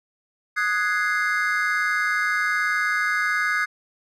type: chord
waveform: triangle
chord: Ab dominant seventh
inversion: second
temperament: equal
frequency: 1244.5 / 1480 / 1661.2 / 2093 Hz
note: Eb6 / Gb6 / Ab6 / C7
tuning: 0 / 0 / 0 / 0 cents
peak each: -25 / -24 / -23 / -25 dBFS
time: 0.56-3.66 s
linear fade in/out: 20 ms
effects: none